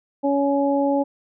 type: harmonic tone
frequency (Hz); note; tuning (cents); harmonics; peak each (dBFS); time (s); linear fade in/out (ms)
280.3; C#4; +19; 1 / 2 / 3; -20 / -21 / -25; 0.23-1.04; 20
effects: none